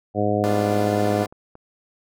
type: harmonic tone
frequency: 103.83 Hz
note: G#2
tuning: in tune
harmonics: 1 / 2 / 3 / 4 / 5 / 6 / 7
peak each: -26 / -26 / -26 / -26 / -26 / -26 / -26 dBFS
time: 0.14-1.27 s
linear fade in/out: 50 ms
type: chord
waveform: 10% pulse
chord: G dominant seventh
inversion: none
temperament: equal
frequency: 196 / 246.9 / 293.7 / 349.2 Hz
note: G3 / B3 / D4 / F4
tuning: 0 / 0 / 0 / 0 cents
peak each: -26 / -27 / -26 / -27 dBFS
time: 0.44-1.26 s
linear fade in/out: 0 ms
type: clicks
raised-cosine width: 1 ms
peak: -30 dBFS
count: 2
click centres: 1.325 / 1.554 s
effects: none